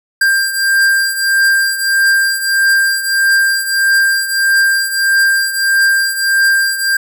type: beating tone pair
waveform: square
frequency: 1589 / 1590.6 Hz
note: G6 / G6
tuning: +23 / +25 cents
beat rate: 1.6 Hz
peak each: -12 / -17 dBFS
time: 0.21-6.97 s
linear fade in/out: 5 ms
effects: none